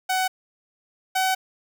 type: tone pair in turn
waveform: sawtooth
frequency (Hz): 749 / 755.1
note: F#5 / F#5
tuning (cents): +21 / +35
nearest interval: unison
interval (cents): 14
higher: second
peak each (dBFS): -17 / -16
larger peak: second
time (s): 0.09-0.28 / 1.15-1.35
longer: second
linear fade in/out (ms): 10
effects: none